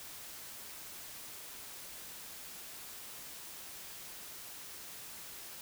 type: silence
effects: white hiss -48 dBFS RMS until 5.61 s